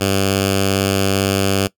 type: tone with notch filter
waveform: 5% pulse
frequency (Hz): 97.7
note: G2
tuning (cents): -5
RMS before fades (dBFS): -17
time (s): 0-1.68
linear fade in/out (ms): 20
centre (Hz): 940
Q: 0.94
effects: noise-tail reverb RT60 0.1 s tail -19 dB re dry